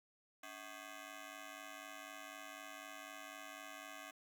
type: ring-modulated tone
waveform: 10% pulse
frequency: 464 Hz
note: A#4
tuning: 8 cents flat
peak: -38 dBFS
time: 0.43-4.11 s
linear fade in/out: 5 ms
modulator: 180 Hz
effects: high-pass 300 Hz 12 dB/octave